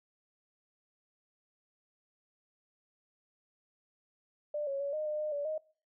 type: tone with pitch steps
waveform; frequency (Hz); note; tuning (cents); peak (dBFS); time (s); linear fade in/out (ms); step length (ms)
sine; 594 / 552 / 564 / 614 / 605 / 609 / 576 / 623; D5 / C#5 / C#5 / D#5 / D#5 / D#5 / D5 / D#5; +20 / -7 / +30 / -23 / -49 / -37 / -34 / +2; -32; 4.54-5.58; 5; 130
effects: noise-tail reverb RT60 0.4 s tail -22 dB re dry